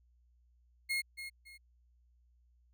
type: tone with echo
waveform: 35% pulse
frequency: 2152 Hz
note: C7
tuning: 48 cents sharp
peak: -30 dBFS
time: 0.89-1.02 s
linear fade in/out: 20 ms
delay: 280 ms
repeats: 2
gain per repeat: -10 dB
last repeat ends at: 1.58 s
effects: added 60 Hz sine -65 dBFS peak until 2.73 s